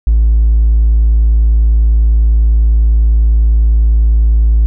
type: tone with hard clipping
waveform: sine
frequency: 55 Hz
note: A1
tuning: in tune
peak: -6 dBFS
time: 0.07-4.66 s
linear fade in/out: 0 ms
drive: 1 dB
effects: none